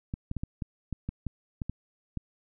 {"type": "clicks", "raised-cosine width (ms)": 5, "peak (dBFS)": -20, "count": 11, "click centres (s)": [0.139, 0.314, 0.367, 0.435, 0.622, 0.927, 1.09, 1.267, 1.618, 1.696, 2.173], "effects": []}